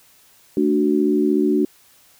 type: chord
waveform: sine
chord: D major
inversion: second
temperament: equal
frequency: 220 / 293.7 / 370 Hz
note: A3 / D4 / F#4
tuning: 0 / 0 / 0 cents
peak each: -21 / -18 / -19 dBFS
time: 0.57-1.65 s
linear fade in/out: 2 ms
effects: white hiss -53 dBFS RMS until 2.19 s